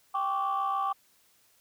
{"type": "tone cluster", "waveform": "sine", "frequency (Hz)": [785, 1094, 1161], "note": ["G5", "C#6", "D6"], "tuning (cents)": [2, -23, -20], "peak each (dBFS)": [-30, -34, -28], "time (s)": [0.14, 0.93], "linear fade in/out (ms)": 10, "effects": ["tanh soft clip ceiling -21 dBFS", "white hiss -65 dBFS RMS until 1.6 s"]}